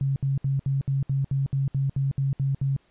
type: tone bursts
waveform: sine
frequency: 136.7 Hz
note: C#3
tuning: 24 cents flat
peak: -21 dBFS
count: 13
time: 0.01-2.764 s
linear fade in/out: 0 ms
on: 150 ms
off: 67 ms
effects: pink hiss -64 dBFS RMS until 2.9 s + resampled to 8000 Hz